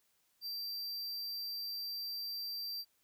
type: tone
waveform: square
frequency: 4699 Hz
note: D8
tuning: in tune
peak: -39 dBFS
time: 0.41-2.85 s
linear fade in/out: 50 ms
effects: white hiss -75 dBFS RMS until 3.03 s

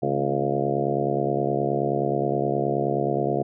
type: harmonic tone with a mistuned harmonic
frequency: 69.5 Hz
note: C#2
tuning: 5 cents sharp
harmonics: 2 / 3 / 4 / 5 / 6 / 7 / 8 / 9 / 10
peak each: -29 / -32 / -34 / -28 / -28 / -31 / -33 / -32 / -28 dBFS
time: 0.02-3.43 s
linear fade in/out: 10 ms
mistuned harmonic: 3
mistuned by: +68 cents
effects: none

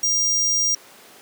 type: tone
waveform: square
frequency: 5700 Hz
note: F8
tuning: 34 cents sharp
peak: -18 dBFS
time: 0.03-0.75 s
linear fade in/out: 5 ms
effects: pink hiss -46 dBFS RMS until 1.21 s + high-pass 300 Hz 12 dB/octave

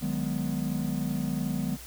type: chord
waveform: triangle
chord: G# minor seventh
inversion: second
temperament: equal with one note detuned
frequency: 154.22 / 185 / 207.7 / 246.9 Hz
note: D#3 / F#3 / G#3 / B3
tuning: -15 / 0 / 0 / 0 cents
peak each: -31 dBFS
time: 0.01-1.77 s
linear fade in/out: 20 ms
effects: added 60 Hz sine -46 dBFS peak until 1.86 s + white hiss -46 dBFS RMS until 1.86 s

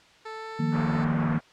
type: tone with pitch glide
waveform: 15% pulse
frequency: 440 to 442.8 Hz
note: A4 to A4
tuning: 0 to +11 cents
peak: -29 dBFS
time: 0.25-1.05 s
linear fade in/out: 10 ms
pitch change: +11 cents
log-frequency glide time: 0.35-0.46 s
type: chord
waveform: sine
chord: Eb suspended second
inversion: none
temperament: just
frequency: 155.56 / 175.01 / 233.3 Hz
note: Eb3 / F3 / Bb3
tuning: 0 / +4 / +2 cents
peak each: -26 / -31 / -27 dBFS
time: 0.59-1.39 s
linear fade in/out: 10 ms
type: low-pass noise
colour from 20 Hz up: white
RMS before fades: -34 dBFS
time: 0.71-1.41 s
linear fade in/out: 50 ms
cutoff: 1600 Hz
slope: 24 dB/octave
effects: white hiss -55 dBFS RMS until 1.52 s + low-pass 4000 Hz 12 dB/octave

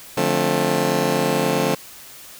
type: chord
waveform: 15% pulse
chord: D minor seventh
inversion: none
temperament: just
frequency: 146.83 / 176.2 / 220.2 / 264.3 Hz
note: D3 / F3 / A3 / C4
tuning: 0 / +16 / +2 / +18 cents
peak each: -18 dBFS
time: 0.17-1.75 s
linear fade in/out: 5 ms
effects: white hiss -41 dBFS RMS until 2.39 s

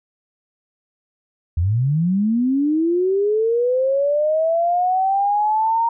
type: linear sweep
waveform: sine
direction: up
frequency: 77.78 to 932.3 Hz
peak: -15 dBFS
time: 1.57-5.89 s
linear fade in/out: 5 ms
effects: none

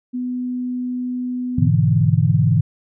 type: tone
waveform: sine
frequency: 249.3 Hz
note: B3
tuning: 16 cents sharp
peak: -21 dBFS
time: 0.13-1.69 s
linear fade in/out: 20 ms
type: chord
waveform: sine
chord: E dominant seventh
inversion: first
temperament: equal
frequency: 103.83 / 123.47 / 146.83 / 164.81 Hz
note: G#2 / B2 / D3 / E3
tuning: 0 / 0 / 0 / 0 cents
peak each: -18 dBFS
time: 1.58-2.61 s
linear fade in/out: 5 ms
effects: none

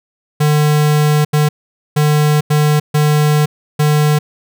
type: tone bursts at uneven times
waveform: square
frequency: 150 Hz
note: D3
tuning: 37 cents sharp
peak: -10 dBFS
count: 6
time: 0.4-1.25 / 1.33-1.49 / 1.96-2.41 / 2.5-2.8 / 2.94-3.46 / 3.79-4.19 s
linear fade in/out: 10 ms
effects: none

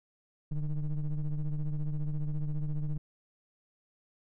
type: ring-modulated tone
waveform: triangle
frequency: 77.78 Hz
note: D#2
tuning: in tune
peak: -24 dBFS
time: 0.51-2.98 s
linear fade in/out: 10 ms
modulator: 70.5 Hz
effects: none

